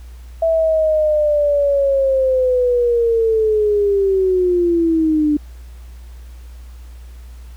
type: linear sweep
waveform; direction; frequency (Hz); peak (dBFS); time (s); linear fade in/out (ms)
sine; down; 659.3 to 293.7; -12; 0.42-5.37; 5
effects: added 60 Hz sine -33 dBFS peak until 7.56 s + pink hiss -51 dBFS RMS until 7.56 s